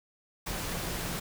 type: tone in noise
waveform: sine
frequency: 175.5 Hz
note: F3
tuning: 9 cents sharp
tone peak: -43 dBFS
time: 0.46-1.2 s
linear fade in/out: 10 ms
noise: pink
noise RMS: -35 dBFS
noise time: 0.46-1.2 s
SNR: -11 dB
effects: none